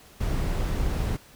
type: noise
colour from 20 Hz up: brown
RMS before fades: -26 dBFS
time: 0.2-1.17 s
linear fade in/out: 10 ms
effects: pink hiss -52 dBFS RMS until 1.35 s